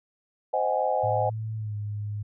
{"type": "chord", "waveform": "sine", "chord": "Ab dominant seventh", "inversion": "first", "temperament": "just", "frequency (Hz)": [519.1, 623, 747.5, 830.6], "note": ["C5", "Eb5", "Gb5", "Ab5"], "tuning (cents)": [-14, 2, 17, 0], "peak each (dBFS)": -28, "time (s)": [0.53, 1.3], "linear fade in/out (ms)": 10}
{"type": "tone with pitch glide", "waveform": "sine", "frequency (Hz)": [110, 104.13], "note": ["A2", "G#2"], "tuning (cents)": [0, 5], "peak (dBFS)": -29, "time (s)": [1.03, 2.23], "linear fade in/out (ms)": 10, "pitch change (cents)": -95, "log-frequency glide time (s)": [1.56, 1.75]}
{"effects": []}